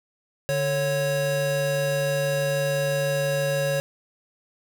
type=tone pair together; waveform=square; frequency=146.35 / 552 Hz; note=D3 / C#5; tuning=-6 / -7 cents; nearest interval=octave + major seventh; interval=2299 cents; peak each=-28 / -24 dBFS; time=0.49-3.8 s; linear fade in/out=0 ms; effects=none